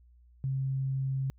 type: tone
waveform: sine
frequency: 134 Hz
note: C3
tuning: 42 cents sharp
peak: -28 dBFS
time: 0.44-1.3 s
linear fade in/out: 0 ms
effects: added 60 Hz sine -56 dBFS peak until 1.38 s